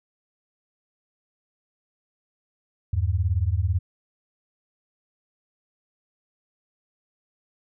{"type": "beating tone pair", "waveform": "sine", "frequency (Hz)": [81, 99], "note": ["E2", "G2"], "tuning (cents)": [-30, 18], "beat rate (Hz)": 18, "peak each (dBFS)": -23, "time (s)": [2.93, 3.79], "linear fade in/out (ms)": 5, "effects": []}